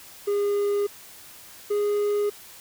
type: tone pair in turn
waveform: triangle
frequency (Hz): 407.2 / 412.9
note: G#4 / G#4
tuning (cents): -34 / -10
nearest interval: unison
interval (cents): 24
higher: second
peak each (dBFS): -19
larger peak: neither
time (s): 0.27-0.87 / 1.7-2.3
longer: neither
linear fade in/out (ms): 10
effects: white hiss -46 dBFS RMS until 2.6 s